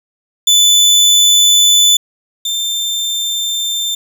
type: tone pair in turn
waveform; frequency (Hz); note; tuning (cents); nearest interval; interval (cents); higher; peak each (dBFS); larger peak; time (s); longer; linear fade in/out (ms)
30% pulse; 3500 / 3582; A7 / A7; -10 / +30; unison; 40; second; -4 / -13; first; 0.47-1.97 / 2.45-3.95; neither; 5
effects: none